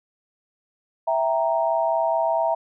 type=chord; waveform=sine; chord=E diminished; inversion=none; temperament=equal; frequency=659.3 / 784 / 932.3 Hz; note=E5 / G5 / Bb5; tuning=0 / 0 / 0 cents; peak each=-21 / -27 / -24 dBFS; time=1.07-2.55 s; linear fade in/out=10 ms; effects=none